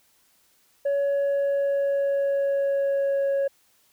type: tone with pitch glide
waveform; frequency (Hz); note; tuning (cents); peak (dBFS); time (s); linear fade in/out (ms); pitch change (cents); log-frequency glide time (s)
sine; 562 to 553; C#5 to C#5; +24 to -4; -18; 0.85-3.48; 10; -28; 0.96-3.31
effects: tanh soft clip ceiling -20 dBFS + white hiss -63 dBFS RMS until 3.92 s